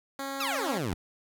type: tone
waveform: 10% pulse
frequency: 273.5 Hz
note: C#4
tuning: 23 cents flat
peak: -25 dBFS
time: 0.19-0.78 s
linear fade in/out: 2 ms
type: exponential sweep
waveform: 15% pulse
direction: down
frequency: 1403 to 76.2 Hz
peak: -23 dBFS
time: 0.4-0.94 s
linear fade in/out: 5 ms
effects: none